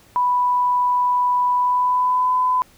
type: tone with pitch glide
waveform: sine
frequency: 987.8 to 1007.4 Hz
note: B5 to B5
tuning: 0 to +34 cents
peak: -15 dBFS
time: 0.16-2.62 s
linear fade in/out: 0 ms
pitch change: +34 cents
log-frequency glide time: 1.56-2.34 s
effects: pink hiss -52 dBFS RMS until 2.77 s